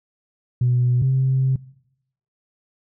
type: tone pair in turn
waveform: sine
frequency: 123.47 / 131.97 Hz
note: B2 / C3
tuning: 0 / +15 cents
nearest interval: minor second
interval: 115 cents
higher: second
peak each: -14 dBFS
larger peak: neither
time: 0.61-1.02 / 1.02-1.56 s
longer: second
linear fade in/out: 5 ms
effects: noise-tail reverb RT60 0.8 s tail -22 dB re dry + tanh soft clip ceiling -11 dBFS